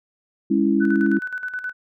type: chord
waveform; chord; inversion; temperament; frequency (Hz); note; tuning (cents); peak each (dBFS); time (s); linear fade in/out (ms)
sine; C# minor; second; equal with one note detuned; 205.9 / 277.2 / 329.6; G#3 / C#4 / E4; -15 / 0 / 0; -20; 0.5-1.19; 10
type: tone with tremolo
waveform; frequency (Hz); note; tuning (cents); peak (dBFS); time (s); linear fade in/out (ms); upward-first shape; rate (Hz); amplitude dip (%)
sine; 1497; F#6; +20; -24; 0.8-1.73; 20; square; 9.5; 65
effects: none